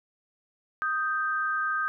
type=tone pair together; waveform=sine; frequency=1244.5 / 1568 Hz; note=D#6 / G6; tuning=0 / 0 cents; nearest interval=major third; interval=400 cents; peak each=-28 dBFS; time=0.82-1.88 s; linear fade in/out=0 ms; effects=none